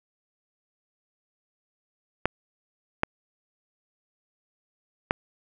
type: clicks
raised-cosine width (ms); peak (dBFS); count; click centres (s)
0.5; -6; 3; 2.256 / 3.034 / 5.109
effects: none